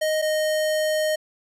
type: tone pair in turn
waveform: square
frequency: 622.3 / 619 Hz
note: D#5 / D#5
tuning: 0 / -9 cents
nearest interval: unison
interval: 9 cents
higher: first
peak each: -21 dBFS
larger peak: neither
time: 0.01-0.22 / 0.22-1.16 s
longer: second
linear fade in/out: 10 ms
effects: resampled to 32000 Hz